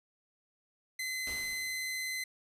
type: tone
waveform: sawtooth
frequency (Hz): 2044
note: C7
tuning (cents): -41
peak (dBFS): -31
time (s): 0.99-2.24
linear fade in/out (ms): 5
type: noise with exponential decay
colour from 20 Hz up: pink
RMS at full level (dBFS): -45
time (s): 1.27-2.15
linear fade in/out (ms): 1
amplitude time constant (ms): 190
effects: resampled to 32000 Hz